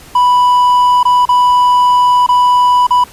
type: tone with dropouts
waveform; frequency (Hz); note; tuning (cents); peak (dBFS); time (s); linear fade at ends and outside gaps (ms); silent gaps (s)
triangle; 987.8; B5; 0; -4; 0.15-3.04; 5; 1.031-1.052 / 1.254-1.289 / 2.265-2.288 / 2.869-2.906
effects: pink hiss -37 dBFS RMS until 3.12 s + resampled to 32000 Hz